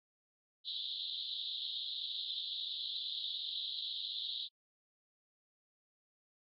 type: band-pass noise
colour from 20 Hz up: white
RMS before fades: -41 dBFS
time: 0.64-4.49 s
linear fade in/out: 50 ms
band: 3300 to 4100 Hz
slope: 96 dB/octave
effects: AAC 32 kbps